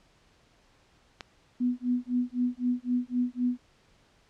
click, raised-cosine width 0.2 ms, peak -20 dBFS, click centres 1.208 s
sine tone with tremolo, 246.9 Hz, B3, in tune, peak -22 dBFS, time 1.6-3.58 s, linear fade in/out 10 ms, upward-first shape sine, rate 3.9 Hz, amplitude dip 100%
effects pink hiss -63 dBFS RMS until 4.29 s + low-pass 6000 Hz 12 dB/octave

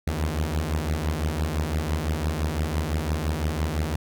sawtooth beating tone pair, 74.3 / 80.2 Hz, D2 / E2, +21 / -47 cents, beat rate 5.9 Hz, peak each -23 dBFS, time 0.07-3.96 s, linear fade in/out 5 ms, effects none

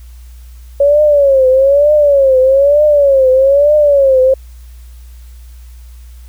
sine tone with vibrato, 557 Hz, C#5, 8 cents sharp, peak -5 dBFS, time 0.8-4.34 s, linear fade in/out 5 ms, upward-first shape triangle, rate 1.1 Hz, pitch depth 150 cents each way, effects added 60 Hz sine -31 dBFS peak until 6.28 s + white hiss -49 dBFS RMS until 6.28 s

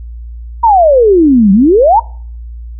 sine exponential two-way sweep, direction down then up, 965 to 186.3 to 965 Hz, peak -3 dBFS, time 0.63-2 s, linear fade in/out 10 ms, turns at 1.52 s, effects noise-tail reverb RT60 0.5 s tail -23 dB re dry + added 58 Hz sine -23 dBFS peak until 2.79 s

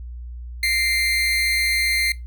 30% pulse tone with amplitude modulation, 2095 Hz, C7, 2 cents sharp, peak -13 dBFS, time 0.63-2.12 s, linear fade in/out 2 ms, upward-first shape sine, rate 253 Hz, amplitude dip 50%, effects noise-tail reverb RT60 0.2 s tail -19 dB re dry + added 60 Hz sine -31 dBFS peak until 2.26 s

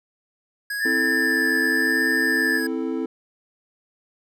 square tone, 1661.2 Hz, G#6, in tune, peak -26 dBFS, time 0.7-2.67 s, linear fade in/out 5 ms
sine tone with vibrato, 1767 Hz, A6, 7 cents sharp, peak -20 dBFS, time 0.79-2.61 s, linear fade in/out 50 ms, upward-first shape sine, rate 0.94 Hz, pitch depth 18 cents each way
triangle chord, A minor, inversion first, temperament equal with one note detuned, 261.6 / 328.5 / 440 Hz, C4 / E4 / A4, 0 / -6 / 0 cents, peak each -25 / -25 / -28 dBFS, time 0.85-3.06 s, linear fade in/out 5 ms
effects none

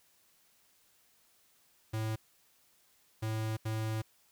square tone bursts at uneven times, 110 Hz, A2, in tune, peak -33 dBFS, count 3, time 1.93-2.16 / 3.22-3.57 / 3.65-4.02 s, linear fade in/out 10 ms, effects white hiss -68 dBFS RMS until 4.31 s

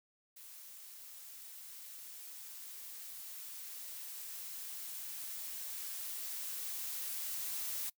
blue noise with level ramp, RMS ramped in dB -53 to -39 dBFS, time 0.36-7.9 s, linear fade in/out 10 ms, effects noise-tail reverb RT60 0.1 s tail -23 dB re dry

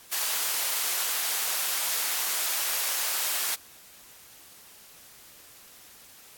white high-pass noise, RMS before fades -28 dBFS, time 0.11-3.56 s, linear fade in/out 20 ms, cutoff 660 Hz, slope 12 dB/octave, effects white hiss -51 dBFS RMS until 6.37 s + AAC 64 kbps

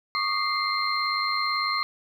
sine tone cluster, 1120 / 1218 / 2096 / 4176 Hz, C#6 / D#6 / C7 / C8, +18 / -37 / +2 / -4 cents, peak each -29 dBFS, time 0.15-1.83 s, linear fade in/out 0 ms, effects 9-bit

